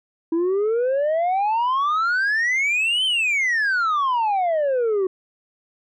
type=exponential two-way sweep; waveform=sine; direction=up then down; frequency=323 to 3136 to 366.8 Hz; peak=-15 dBFS; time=0.32-5.07 s; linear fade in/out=5 ms; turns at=3.05 s; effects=tanh soft clip ceiling -17 dBFS